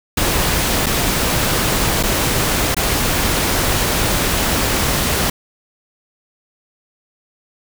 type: noise with dropouts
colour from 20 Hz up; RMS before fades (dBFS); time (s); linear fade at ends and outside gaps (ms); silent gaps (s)
pink; -17; 0.17-5.3; 5; 0.861-0.865 / 2.029-2.034 / 2.746-2.766
effects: none